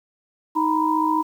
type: tone cluster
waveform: sine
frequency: 313.6 / 944 / 999 Hz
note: D#4 / A#5 / B5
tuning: +14 / +22 / +20 cents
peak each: -22 dBFS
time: 0.55-1.23 s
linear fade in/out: 20 ms
effects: 8-bit